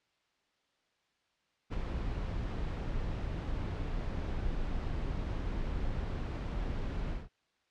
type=noise with ADSR envelope; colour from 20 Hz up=brown; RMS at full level=-31 dBFS; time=1.7-7.29 s; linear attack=35 ms; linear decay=10 ms; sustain=-4 dB; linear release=180 ms; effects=white hiss -75 dBFS RMS until 7.7 s + low-pass 4000 Hz 12 dB/octave